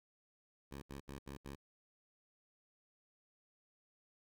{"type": "tone bursts", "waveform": "10% pulse", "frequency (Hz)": 69.3, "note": "C#2", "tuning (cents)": 0, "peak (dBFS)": -38, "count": 5, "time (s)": [0.71, 1.556], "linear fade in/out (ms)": 10, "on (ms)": 110, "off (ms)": 74, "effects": []}